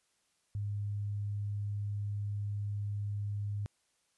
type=tone; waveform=sine; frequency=102.5 Hz; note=G#2; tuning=22 cents flat; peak=-33 dBFS; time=0.55-3.66 s; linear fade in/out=0 ms; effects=white hiss -75 dBFS RMS until 4.17 s + resampled to 24000 Hz